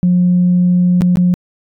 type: tone with dropouts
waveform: sine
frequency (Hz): 178.7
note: F3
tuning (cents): +40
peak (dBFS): -7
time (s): 0.03-1.34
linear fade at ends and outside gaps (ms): 0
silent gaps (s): 1.009-1.019 / 1.157-1.171
effects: tanh soft clip ceiling -4 dBFS